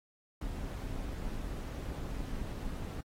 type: noise with amplitude modulation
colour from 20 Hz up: brown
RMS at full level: -36 dBFS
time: 0.41-3.01 s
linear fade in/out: 5 ms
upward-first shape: sine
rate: 235 Hz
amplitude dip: 55%
effects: AAC 48 kbps